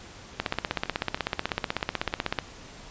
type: two click trains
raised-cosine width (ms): 0.3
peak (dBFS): -9 / -24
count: 33 / 6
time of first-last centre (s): 0.4-2.388 / 0.54-2.127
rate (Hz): 16.1 / 3.15
effects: pink hiss -46 dBFS RMS until 2.9 s + resampled to 16000 Hz